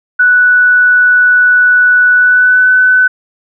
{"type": "tone with pitch glide", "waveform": "sine", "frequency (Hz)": [1480, 1505], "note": ["F#6", "F#6"], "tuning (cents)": [0, 29], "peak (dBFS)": -4, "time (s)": [0.19, 3.08], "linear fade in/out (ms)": 10, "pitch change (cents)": 29, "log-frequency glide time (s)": [2.14, 2.7], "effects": []}